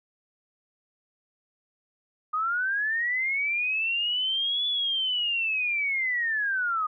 sine linear two-way sweep, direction up then down, 1223 to 3455 to 1223 Hz, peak -24 dBFS, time 2.33-6.87 s, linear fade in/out 10 ms, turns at 4.67 s, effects none

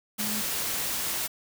sine tone in noise, 211.8 Hz, G#3, 34 cents sharp, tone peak -34 dBFS, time 0.18-0.42 s, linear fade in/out 20 ms, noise white, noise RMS -30 dBFS, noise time 0.18-1.28 s, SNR -7 dB, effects none

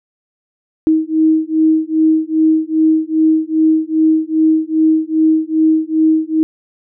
sine beating tone pair, 315.1 / 317.6 Hz, D#4 / D#4, +22 / +36 cents, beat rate 2.5 Hz, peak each -13 dBFS, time 0.87-6.43 s, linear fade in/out 0 ms, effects none

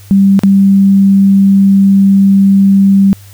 sine tone with dropouts, 196 Hz, G3, in tune, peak -3 dBFS, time 0.11-3.13 s, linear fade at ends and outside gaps 0 ms, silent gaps 0.392-0.435 s, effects added 99 Hz sine -33 dBFS peak until 3.33 s + white hiss -41 dBFS RMS until 3.33 s

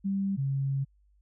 sine tone pair in turn, 196 / 136.72 Hz, G3 / C#3, 0 / -24 cents, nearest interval tritone, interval 624 cents, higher first, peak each -26 dBFS, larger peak neither, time 0.04-0.37 / 0.37-0.85 s, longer second, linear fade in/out 20 ms, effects added 50 Hz sine -61 dBFS peak until 1.21 s

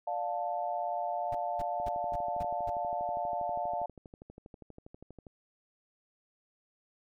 sine chord, D minor, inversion none, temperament just, 587.3 / 704.8 / 881 Hz, D5 / F5 / A5, 0 / +16 / +2 cents, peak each -38 / -33 / -37 dBFS, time 0.07-3.86 s, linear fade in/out 5 ms
brown noise bursts, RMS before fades -40 dBFS, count 6, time 1.32-2.7 s, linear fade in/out 5 ms, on 30 ms, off 240 ms
click train, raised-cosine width 2 ms, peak -35 dBFS, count 44, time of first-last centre 1.8-5.268 s, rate 12.4 Hz
effects none

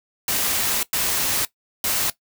white noise bursts at uneven times, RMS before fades -22 dBFS, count 3, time 0.28-0.83 / 0.93-1.45 / 1.84-2.1 s, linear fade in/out 2 ms, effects noise-tail reverb RT60 0.1 s tail -17 dB re dry

